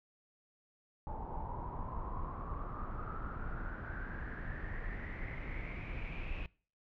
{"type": "noise with low-pass filter sweep", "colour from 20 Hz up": "brown", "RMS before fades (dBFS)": -41, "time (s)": [1.07, 6.46], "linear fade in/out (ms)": 0, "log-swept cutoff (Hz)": [850, 2600], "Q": 8.8, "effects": ["noise-tail reverb RT60 0.4 s tail -22 dB re dry"]}